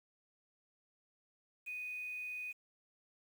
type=tone with quantisation; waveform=sine; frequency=2489 Hz; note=D#7; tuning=in tune; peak=-40 dBFS; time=1.66-2.53 s; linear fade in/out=20 ms; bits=10; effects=none